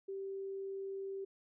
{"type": "tone", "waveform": "sine", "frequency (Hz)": 389.5, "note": "G4", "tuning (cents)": -11, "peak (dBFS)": -39, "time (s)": [0.08, 1.25], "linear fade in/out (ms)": 10, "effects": []}